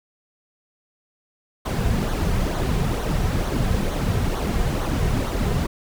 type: noise with flanger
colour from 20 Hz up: brown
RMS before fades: -22 dBFS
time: 1.65-5.67 s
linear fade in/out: 10 ms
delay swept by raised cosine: 0.39 to 3.59 ms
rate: 2.2 Hz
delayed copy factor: -0.55
effects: none